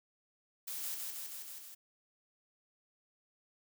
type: noise with echo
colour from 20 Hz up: blue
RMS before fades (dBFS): -41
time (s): 0.67-0.95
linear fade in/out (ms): 10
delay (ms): 160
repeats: 5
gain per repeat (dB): -2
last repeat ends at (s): 1.75
effects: none